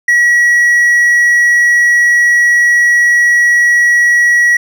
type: tone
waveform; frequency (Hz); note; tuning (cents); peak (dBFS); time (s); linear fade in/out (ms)
triangle; 1922; B6; -48; -4; 0.08-4.57; 5
effects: none